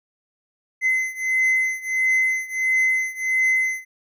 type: beating tone pair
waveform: triangle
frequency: 2049 / 2050.5 Hz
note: C7 / C7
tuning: -37 / -36 cents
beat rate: 1.5 Hz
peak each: -19 / -21 dBFS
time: 0.81-3.85 s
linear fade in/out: 50 ms
effects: none